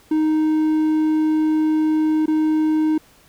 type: tone with dropouts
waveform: triangle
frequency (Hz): 311.1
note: D#4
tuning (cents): 0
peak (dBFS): -13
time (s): 0.11-2.98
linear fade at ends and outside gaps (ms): 5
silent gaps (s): 2.259-2.279
effects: pink hiss -52 dBFS RMS until 3.28 s